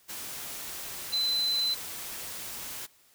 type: tone in noise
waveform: sine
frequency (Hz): 4037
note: B7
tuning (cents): +37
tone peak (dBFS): -25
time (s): 1.12-1.75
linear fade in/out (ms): 20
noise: white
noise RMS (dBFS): -39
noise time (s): 0.08-2.87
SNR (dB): +11
effects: white hiss -62 dBFS RMS until 3.14 s